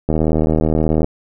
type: click train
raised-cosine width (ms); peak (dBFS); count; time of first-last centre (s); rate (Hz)
2; -3; 76; 0.09-1.044; 78.6
effects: none